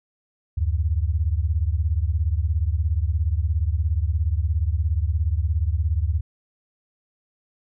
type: beating tone pair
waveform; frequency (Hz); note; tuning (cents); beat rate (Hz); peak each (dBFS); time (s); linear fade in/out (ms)
sine; 73.42 / 90.42; D2 / F#2; 0 / -39; 17; -21 / -23; 0.57-6.21; 10
effects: none